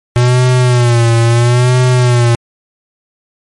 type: tone with vibrato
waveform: square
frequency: 121.1 Hz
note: B2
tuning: 34 cents flat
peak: -7 dBFS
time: 0.16-2.35 s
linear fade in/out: 0 ms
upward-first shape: sine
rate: 0.75 Hz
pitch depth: 77 cents each way
effects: MP3 48 kbps